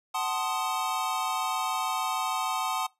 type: chord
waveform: square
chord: F# diminished seventh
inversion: none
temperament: equal with one note detuned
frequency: 753.4 / 880 / 1046.5 / 1244.5 Hz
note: F#5 / A5 / C6 / Eb6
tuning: +31 / 0 / 0 / 0 cents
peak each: -34 dBFS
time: 0.14-2.87 s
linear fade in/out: 10 ms
effects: noise-tail reverb RT60 0.2 s tail -22 dB re dry + resampled to 32000 Hz